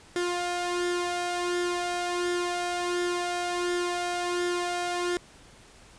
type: tone with flanger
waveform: sawtooth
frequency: 352.9 Hz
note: F4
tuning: 18 cents sharp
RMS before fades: -29 dBFS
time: 0.16-5.17 s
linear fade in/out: 0 ms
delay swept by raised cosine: 0.57 to 1.57 ms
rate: 1.4 Hz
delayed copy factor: +0.55
effects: pink hiss -53 dBFS RMS until 5.98 s + resampled to 22050 Hz